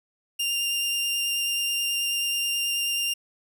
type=tone with vibrato; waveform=sawtooth; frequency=2794 Hz; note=F7; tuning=in tune; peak=-21 dBFS; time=0.39-3.14 s; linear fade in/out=10 ms; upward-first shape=triangle; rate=9.3 Hz; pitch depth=10 cents each way; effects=none